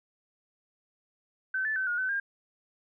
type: tone with pitch steps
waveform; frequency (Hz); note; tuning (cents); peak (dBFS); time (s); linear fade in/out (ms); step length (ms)
sine; 1533 / 1748 / 1531 / 1435 / 1519 / 1608; G6 / A6 / G6 / F6 / F#6 / G6; -39 / -12 / -41 / +47 / +45 / +44; -27; 1.54-2.2; 5; 110
effects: none